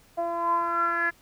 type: tone with low-pass filter sweep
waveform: 10% pulse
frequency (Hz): 339.9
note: F4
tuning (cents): -47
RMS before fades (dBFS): -26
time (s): 0.17-1.11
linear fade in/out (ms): 20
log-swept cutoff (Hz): 730 to 1800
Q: 8.3
effects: pink hiss -58 dBFS RMS until 1.21 s